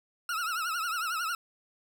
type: tone with vibrato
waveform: 40% pulse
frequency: 1355 Hz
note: E6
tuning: 47 cents sharp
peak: -29 dBFS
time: 0.29-1.35 s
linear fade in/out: 2 ms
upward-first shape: triangle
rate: 11 Hz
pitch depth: 140 cents each way
effects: none